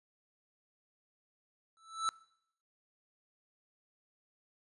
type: tone with exponential growth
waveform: square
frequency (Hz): 1318.5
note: E6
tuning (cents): 0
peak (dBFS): -28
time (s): 1.77-2.09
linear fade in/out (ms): 0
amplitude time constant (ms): 69
effects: noise-tail reverb RT60 0.7 s tail -22 dB re dry + resampled to 24000 Hz